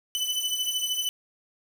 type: beating tone pair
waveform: sawtooth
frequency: 2993 / 3006 Hz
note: F#7 / F#7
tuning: +19 / +27 cents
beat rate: 13 Hz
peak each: -26 dBFS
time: 0.15-1.09 s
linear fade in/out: 0 ms
effects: 8-bit